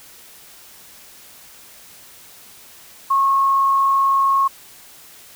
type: tone with frequency modulation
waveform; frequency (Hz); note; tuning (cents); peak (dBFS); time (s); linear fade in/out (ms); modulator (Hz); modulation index
sine; 1091; C#6; -28; -13; 3.1-4.48; 10; 38.3; 0.34
effects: white hiss -44 dBFS RMS until 5.35 s